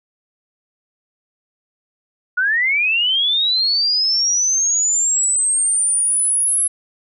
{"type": "linear sweep", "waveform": "sine", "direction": "up", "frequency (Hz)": [1427, 11000], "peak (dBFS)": -14, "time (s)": [2.37, 6.68], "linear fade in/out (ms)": 10, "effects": []}